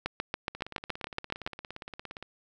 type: two click trains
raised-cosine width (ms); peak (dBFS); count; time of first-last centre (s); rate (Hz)
0.3; -14 / -24; 11 / 30; 0.06-1.464 / 0.55-2.226; 7.12 / 17.3
effects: none